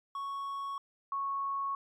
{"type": "tone pair in turn", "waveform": ["triangle", "sine"], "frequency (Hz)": [1108.7, 1104.3], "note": ["C#6", "C#6"], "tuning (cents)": [0, -7], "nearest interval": "unison", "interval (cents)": 7, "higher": "first", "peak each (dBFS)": [-33, -31], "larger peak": "second", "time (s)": [[0.15, 0.78], [1.12, 1.75]], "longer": "neither", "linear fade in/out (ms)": 2, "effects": ["MP3 96 kbps"]}